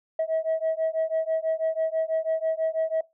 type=beating tone pair; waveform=sine; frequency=640 / 646.1 Hz; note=D#5 / E5; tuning=+49 / -35 cents; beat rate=6.1 Hz; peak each=-25 / -25 dBFS; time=0.19-3.01 s; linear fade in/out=5 ms; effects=noise-tail reverb RT60 0.2 s tail -20 dB re dry + tanh soft clip ceiling -19 dBFS